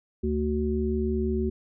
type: harmonic tone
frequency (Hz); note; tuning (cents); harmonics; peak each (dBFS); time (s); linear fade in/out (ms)
74.5; D2; +25; 1 / 3 / 5; -28 / -28 / -28; 0.23-1.5; 10
effects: none